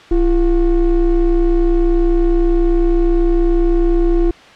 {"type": "ring-modulated tone", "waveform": "triangle", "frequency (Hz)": 185, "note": "F#3", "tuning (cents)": 0, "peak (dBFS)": -5, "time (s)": [0.11, 4.31], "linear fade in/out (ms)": 5, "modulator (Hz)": 155, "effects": ["white hiss -40 dBFS RMS until 4.55 s", "low-pass 3000 Hz 12 dB/octave"]}